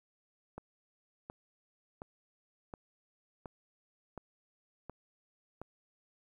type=click train; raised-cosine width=1 ms; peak=-29 dBFS; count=8; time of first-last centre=0.58-5.616 s; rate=1.39 Hz; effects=11-bit